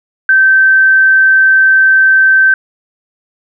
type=tone; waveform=sine; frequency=1550 Hz; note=G6; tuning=20 cents flat; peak=-4 dBFS; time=0.29-2.54 s; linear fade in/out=2 ms; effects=none